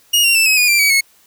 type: tone with pitch steps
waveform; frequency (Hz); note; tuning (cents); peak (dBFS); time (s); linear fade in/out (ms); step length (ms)
sawtooth; 2867 / 2758 / 2653 / 2553 / 2456 / 2363 / 2273 / 2187; F7 / F7 / E7 / D#7 / D#7 / D7 / C#7 / C#7; +45 / -22 / +10 / +44 / -23 / +10 / +43 / -24; -7; 0.13-1.01; 10; 110
effects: white hiss -52 dBFS RMS until 1.26 s